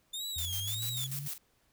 sawtooth tone with vibrato, 3541 Hz, A7, 10 cents sharp, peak -33 dBFS, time 0.13-1.07 s, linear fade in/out 10 ms, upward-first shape sine, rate 1.7 Hz, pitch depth 180 cents each way
sine linear sweep, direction up, 79.9 to 146.83 Hz, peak -38 dBFS, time 0.36-1.28 s, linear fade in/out 5 ms
blue noise with tremolo, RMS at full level -38 dBFS, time 0.38-1.38 s, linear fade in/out 2 ms, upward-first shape square, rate 6.8 Hz, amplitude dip 70%
effects pink hiss -71 dBFS RMS until 1.72 s

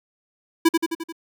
square tone with echo, 329.6 Hz, E4, in tune, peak -12 dBFS, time 0.65-0.69 s, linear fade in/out 10 ms, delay 87 ms, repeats 5, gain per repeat -4 dB, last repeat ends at 1.125 s, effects none

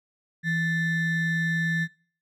triangle ring-modulated tone, 961 Hz, B5, 48 cents flat, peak -18 dBFS, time 0.43-1.88 s, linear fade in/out 50 ms, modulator 796 Hz, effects noise-tail reverb RT60 0.5 s tail -23 dB re dry

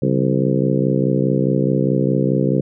harmonic tone with a mistuned harmonic, 64.8 Hz, C2, 16 cents flat, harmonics 2 / 3 / 4 / 5 / 6 / 7 / 8, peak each -19 / -21 / -22 / -23 / -24 / -24 / -25 dBFS, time 0.02-2.61 s, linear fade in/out 5 ms, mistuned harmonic 2, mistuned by +150 cents, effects none

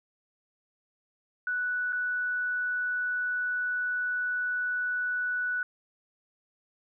sine tone with dropouts, 1480 Hz, F#6, in tune, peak -27 dBFS, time 1.47-5.63 s, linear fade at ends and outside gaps 2 ms, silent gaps 1.924-1.929 s, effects none

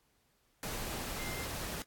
sine tone in noise, 2093 Hz, C7, in tune, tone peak -45 dBFS, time 1.19-1.45 s, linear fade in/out 0 ms, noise pink, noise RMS -40 dBFS, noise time 0.63-1.82 s, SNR -8 dB, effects pink hiss -73 dBFS RMS until 1.86 s + AAC 64 kbps

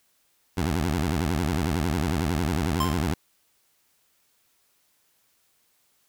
15% pulse tone with vibrato, 81.4 Hz, E2, 21 cents flat, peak -17 dBFS, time 0.57-3.14 s, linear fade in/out 5 ms, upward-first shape sine, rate 11 Hz, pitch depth 250 cents each way
square tone with exponential decay, 1046.5 Hz, C6, in tune, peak -22 dBFS, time 2.8-3.07 s, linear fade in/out 5 ms, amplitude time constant 58 ms
effects white hiss -67 dBFS RMS until 6.08 s

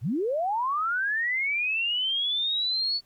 sine linear sweep, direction up, 87.1 to 4477 Hz, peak -24 dBFS, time 0.01-3.01 s, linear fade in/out 50 ms, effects pink hiss -65 dBFS RMS until 3.05 s

